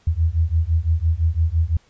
sine beating tone pair, 78.9 / 84.8 Hz, D#2 / E2, +25 / +50 cents, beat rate 5.9 Hz, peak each -19 dBFS, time 0.07-1.77 s, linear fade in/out 5 ms, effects pink hiss -58 dBFS RMS until 1.89 s + resampled to 16000 Hz

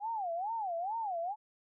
sine tone with vibrato, 784 Hz, G5, in tune, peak -33 dBFS, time 0-1.36 s, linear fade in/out 50 ms, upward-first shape sine, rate 2.3 Hz, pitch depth 280 cents each way, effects none

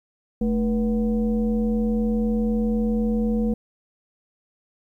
sine tone with frequency modulation, 220 Hz, A3, in tune, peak -19 dBFS, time 0.41-3.54 s, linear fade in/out 5 ms, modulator 264 Hz, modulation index 0.75, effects 10-bit

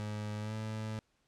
30% pulse tone with pitch glide, 105.7 to 109.11 Hz, G#2 to A2, +31 to -14 cents, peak -34 dBFS, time 0-0.99 s, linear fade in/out 0 ms, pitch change +55 cents, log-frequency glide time 0.4-0.54 s, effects pink hiss -75 dBFS RMS until 1.27 s + low-pass 8000 Hz 12 dB/octave

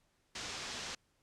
white low-pass noise, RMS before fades -43 dBFS, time 0.35-0.95 s, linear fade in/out 5 ms, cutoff 6400 Hz, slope 24 dB/octave, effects pink hiss -75 dBFS RMS until 1.22 s + low-pass 10000 Hz 12 dB/octave

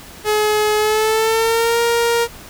sawtooth tone with pitch glide, 424.5 to 468.3 Hz, G#4 to A#4, +38 to +8 cents, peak -10 dBFS, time 0.24-2.28 s, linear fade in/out 50 ms, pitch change +170 cents, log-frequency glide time 0.77-1.8 s, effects pink hiss -38 dBFS RMS until 2.49 s

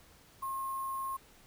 sine tone with sample-and-hold, 1071 Hz, C6, 40 cents sharp, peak -34 dBFS, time 0.42-1.17 s, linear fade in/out 10 ms, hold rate 11025 Hz, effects pink hiss -60 dBFS RMS until 1.46 s

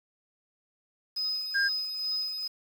sine tone with tremolo, 5040 Hz, D#8, 21 cents sharp, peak -27 dBFS, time 1.16-2.48 s, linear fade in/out 10 ms, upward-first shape sine, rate 2.3 Hz, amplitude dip 50%
sine tone, 1606 Hz, G6, 41 cents sharp, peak -23 dBFS, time 1.54-1.69 s, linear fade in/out 20 ms
effects tanh soft clip ceiling -15 dBFS + 8-bit

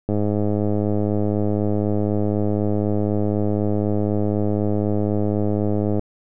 click train, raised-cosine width 2 ms, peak -9 dBFS, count 615, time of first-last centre 0.09-5.994 s, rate 104 Hz, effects none

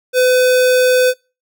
square tone, 505 Hz, B4, 39 cents sharp, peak -10 dBFS, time 0.13-1.14 s, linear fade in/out 50 ms, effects noise-tail reverb RT60 0.3 s tail -26 dB re dry

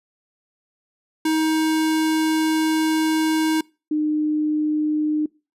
square / sine tone pair in turn, 315.7 / 304.2 Hz, D#4 / D#4, +25 / -39 cents, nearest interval minor second, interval 64 cents, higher first, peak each -18 dBFS, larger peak neither, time 1.25-3.61 / 3.91-5.26 s, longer first, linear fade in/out 5 ms, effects noise-tail reverb RT60 0.3 s tail -24 dB re dry + resampled to 32000 Hz

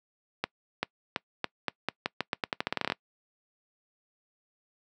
accelerating click train, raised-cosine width 0.3 ms, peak -11 dBFS, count 20, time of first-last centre 0.44-2.921 s, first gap 390 ms, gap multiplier 0.85, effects noise-tail reverb RT60 0.1 s tail -24 dB re dry + high-pass 150 Hz 12 dB/octave

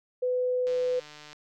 sine tone, 501 Hz, B4, 25 cents sharp, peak -24 dBFS, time 0.22-1 s, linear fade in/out 10 ms
click train, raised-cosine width 0.2 ms, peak -29 dBFS, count 100, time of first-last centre 0.67-1.33 s, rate 150 Hz
effects none

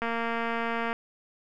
click train, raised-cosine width 0.5 ms, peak -16 dBFS, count 211, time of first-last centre 0.02-0.929 s, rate 231 Hz, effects none

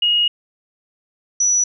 sine tone pair in turn, 2877 / 5902 Hz, F#7 / F#8, -49 / -5 cents, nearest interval octave, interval 1244 cents, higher second, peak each -13 dBFS, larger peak neither, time 0.02-0.28 / 1.4-1.64 s, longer first, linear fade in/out 5 ms, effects none

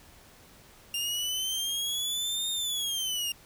sawtooth linear two-way sweep, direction up then down, 2794 to 3675 to 2794 Hz, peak -26 dBFS, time 0.94-3.32 s, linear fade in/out 2 ms, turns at 2.5 s, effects pink hiss -55 dBFS RMS until 3.45 s

